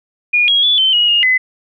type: tone with pitch steps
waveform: sine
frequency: 2438 / 3298 / 3450 / 3082 / 2897 / 2848 / 2025 Hz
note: D#7 / G#7 / A7 / G7 / F#7 / F7 / B6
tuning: -36 / -13 / -35 / -30 / -37 / +33 / +43 cents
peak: -9 dBFS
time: 0.33-1.38 s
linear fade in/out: 10 ms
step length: 150 ms
effects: none

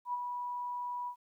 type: tone with ADSR envelope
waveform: sine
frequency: 978 Hz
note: B5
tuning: 17 cents flat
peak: -30 dBFS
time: 0.05-1.16 s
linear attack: 84 ms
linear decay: 29 ms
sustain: -5 dB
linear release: 85 ms
effects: 12-bit

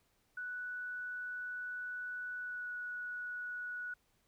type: tone with pitch glide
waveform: sine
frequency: 1480 to 1468.1 Hz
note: F#6 to F#6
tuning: 0 to -14 cents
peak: -39 dBFS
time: 0.37-3.94 s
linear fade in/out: 5 ms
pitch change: -14 cents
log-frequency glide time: 2.4-2.71 s
effects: pink hiss -75 dBFS RMS until 4.27 s

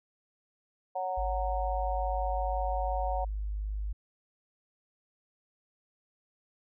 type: harmonic tone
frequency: 185.1 Hz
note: F#3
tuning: 1 cent sharp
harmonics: 3 / 4 / 5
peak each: -36 / -32 / -38 dBFS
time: 0.95-3.25 s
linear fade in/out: 10 ms
type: tone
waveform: sine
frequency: 51.3 Hz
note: G#1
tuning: 21 cents flat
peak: -31 dBFS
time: 1.17-3.93 s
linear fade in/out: 10 ms
effects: none

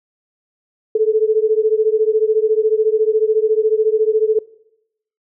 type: beating tone pair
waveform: sine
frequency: 430 / 444 Hz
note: A4 / A4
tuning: -40 / +16 cents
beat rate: 14 Hz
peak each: -15 dBFS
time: 0.95-4.39 s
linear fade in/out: 5 ms
effects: noise-tail reverb RT60 0.8 s tail -21 dB re dry

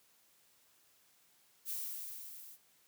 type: noise with level ramp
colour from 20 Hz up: violet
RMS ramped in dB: -38 to -54 dBFS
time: 1.65-2.58 s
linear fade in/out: 50 ms
effects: white hiss -69 dBFS RMS until 2.87 s + high-pass 80 Hz 12 dB/octave

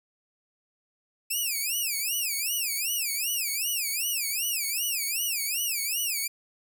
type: tone with vibrato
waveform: 5% pulse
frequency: 2558 Hz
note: D#7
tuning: 47 cents sharp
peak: -18 dBFS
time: 1.3-6.28 s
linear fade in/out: 10 ms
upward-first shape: sine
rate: 2.6 Hz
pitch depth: 250 cents each way
effects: none

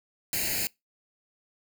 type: noise with comb filter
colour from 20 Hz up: white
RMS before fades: -29 dBFS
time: 0.33-0.67 s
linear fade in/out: 0 ms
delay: 0.43 ms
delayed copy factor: +0.95
effects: noise-tail reverb RT60 0.2 s tail -24 dB re dry

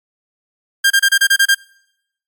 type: tone bursts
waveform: sawtooth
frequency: 1600 Hz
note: G6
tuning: 35 cents sharp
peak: -5 dBFS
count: 8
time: 0.84-1.548 s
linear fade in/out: 10 ms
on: 64 ms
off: 28 ms
effects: noise-tail reverb RT60 0.8 s tail -25 dB re dry + MP3 96 kbps

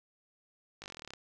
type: slowing click train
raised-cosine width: 0.2 ms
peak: -27 dBFS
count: 14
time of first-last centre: 0.82-1.136 s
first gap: 19 ms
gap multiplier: 1.04
effects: none

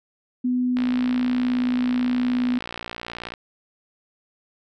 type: tone with pitch glide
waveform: sine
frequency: 249.7 to 248 Hz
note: B3 to B3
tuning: +19 to +7 cents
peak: -19 dBFS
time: 0.44-2.59 s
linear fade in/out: 10 ms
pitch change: -12 cents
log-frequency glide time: 0.99-2.44 s
type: click train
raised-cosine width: 0.3 ms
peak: -16 dBFS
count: 152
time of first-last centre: 0.77-3.338 s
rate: 58.8 Hz
effects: none

